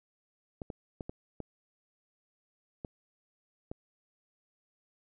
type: clicks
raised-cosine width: 2 ms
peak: -25 dBFS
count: 7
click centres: 0.618 / 0.702 / 1.008 / 1.095 / 1.403 / 2.848 / 3.715 s
effects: none